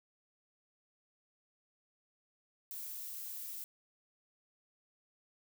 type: noise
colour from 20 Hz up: violet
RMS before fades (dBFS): -44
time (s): 2.71-3.64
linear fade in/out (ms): 0
effects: none